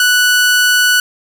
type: tone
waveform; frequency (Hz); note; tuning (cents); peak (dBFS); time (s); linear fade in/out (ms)
sawtooth; 1480; F#6; 0; -5; 0-1; 2
effects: none